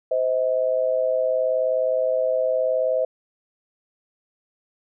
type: tone pair together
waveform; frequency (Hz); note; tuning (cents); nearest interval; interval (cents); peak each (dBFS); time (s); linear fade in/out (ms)
sine; 517 / 636.2; C5 / D#5; -21 / +38; major third; 359; -21 / -22; 0.11-3.05; 5
effects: none